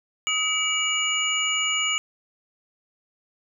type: tone cluster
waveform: sine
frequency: 1267 / 2289 / 2884 / 6940 Hz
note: D#6 / D7 / F#7 / A8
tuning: +31 / -45 / -45 / -25 cents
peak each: -32 / -26 / -25 / -28 dBFS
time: 0.27-1.98 s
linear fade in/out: 0 ms
effects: none